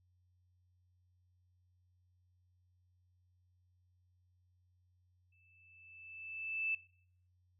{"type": "tone with exponential growth", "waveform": "sine", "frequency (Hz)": 2637, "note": "E7", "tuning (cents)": 0, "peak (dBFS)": -32, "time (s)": [5.32, 6.75], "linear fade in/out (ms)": 5, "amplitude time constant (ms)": 310, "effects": ["noise-tail reverb RT60 0.6 s tail -20 dB re dry", "added 90 Hz sine -70 dBFS peak until 7.59 s"]}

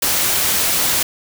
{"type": "noise", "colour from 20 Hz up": "white", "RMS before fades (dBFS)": -17, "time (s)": [0.02, 1.03], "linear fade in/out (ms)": 5, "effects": []}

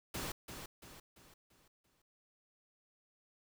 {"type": "noise with echo", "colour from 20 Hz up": "pink", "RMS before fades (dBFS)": -41, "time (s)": [0.14, 0.32], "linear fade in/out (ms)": 5, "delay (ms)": 340, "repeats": 5, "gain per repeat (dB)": -7, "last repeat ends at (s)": 2.02, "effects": []}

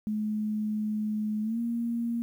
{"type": "tone with pitch glide", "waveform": "sine", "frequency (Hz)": [213.3, 234], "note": ["G#3", "A#3"], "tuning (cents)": [46, 7], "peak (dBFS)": -27, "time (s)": [0.07, 2.22], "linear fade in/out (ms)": 0, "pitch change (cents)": 161, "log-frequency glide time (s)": [1.42, 1.59], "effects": ["10-bit"]}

